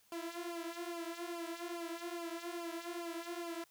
sawtooth tone with flanger, 340.3 Hz, F4, 45 cents flat, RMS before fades -43 dBFS, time 0.12-3.64 s, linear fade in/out 2 ms, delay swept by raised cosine 0.5 to 5.8 ms, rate 2.4 Hz, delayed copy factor -0.85, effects white hiss -69 dBFS RMS until 3.7 s

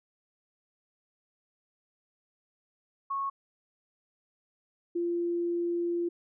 sine tone pair in turn, 1100 / 344.7 Hz, C#6 / F4, -14 / -23 cents, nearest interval octave + minor sixth, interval 2009 cents, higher first, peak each -29 / -27 dBFS, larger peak second, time 3.1-3.3 / 4.95-6.09 s, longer second, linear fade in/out 10 ms, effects none

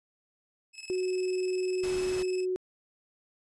20% pulse tone with tremolo, 2591 Hz, E7, 30 cents flat, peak -35 dBFS, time 0.73-2.46 s, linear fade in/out 50 ms, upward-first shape square, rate 20 Hz, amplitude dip 65%
sine tone, 369.2 Hz, F#4, 4 cents flat, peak -27 dBFS, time 0.9-2.56 s, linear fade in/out 0 ms
pink noise, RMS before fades -41 dBFS, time 1.83-2.23 s, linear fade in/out 5 ms
effects resampled to 24000 Hz

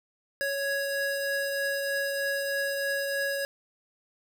square tone pair together, 556 / 1664.8 Hz, C#5 / G#6, +5 / +4 cents, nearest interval octave + perfect fifth, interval 1899 cents, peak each -31 / -31 dBFS, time 0.41-3.45 s, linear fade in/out 0 ms, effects none

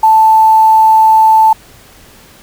sine tone with quantisation, 880 Hz, A5, in tune, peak -3 dBFS, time 0.03-1.53 s, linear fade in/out 5 ms, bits 5, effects pink hiss -40 dBFS RMS until 2.42 s

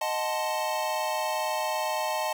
square chord, D# diminished seventh, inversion none, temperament equal, 622.3 / 740 / 880 / 1046.5 Hz, D#5 / F#5 / A5 / C6, 0 / 0 / 0 / 0 cents, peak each -32 / -36 / -31 / -37 dBFS, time 0.01-2.33 s, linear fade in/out 5 ms, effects none

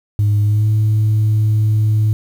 sine tone with pitch glide, 103.83 to 107.68 Hz, G#2 to A2, 0 to -37 cents, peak -9 dBFS, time 0.19-2.13 s, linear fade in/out 0 ms, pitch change +63 cents, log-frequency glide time 0.43-0.68 s, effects tanh soft clip ceiling -9 dBFS + 7-bit

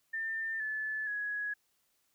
sine tone with pitch steps, 1796 / 1733.8 / 1673.8 Hz, A6 / A6 / G#6, +35 / -26 / +13 cents, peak -33 dBFS, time 0.13-1.54 s, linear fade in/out 10 ms, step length 470 ms, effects white hiss -75 dBFS RMS until 2.14 s

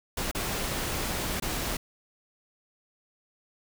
pink noise with dropouts, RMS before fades -31 dBFS, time 0.17-1.77 s, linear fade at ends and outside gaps 5 ms, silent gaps 0.314-0.348 / 1.4-1.422 s, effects none

